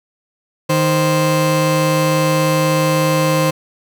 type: tone pair together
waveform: 30% pulse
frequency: 155.58 / 523.3 Hz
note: D#3 / C5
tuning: 0 / 0 cents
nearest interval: octave + major sixth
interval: 2100 cents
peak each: -13 dBFS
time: 0.69-3.51 s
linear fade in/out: 10 ms
effects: none